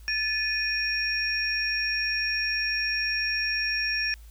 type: tone cluster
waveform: sine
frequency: 1744 / 2472 / 5550 Hz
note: A6 / D#7 / F8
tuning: -16 / -12 / -12 cents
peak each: -29 dBFS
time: 0.08-4.14 s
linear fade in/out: 0 ms
effects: added 55 Hz sine -44 dBFS peak until 4.3 s + white hiss -59 dBFS RMS until 4.3 s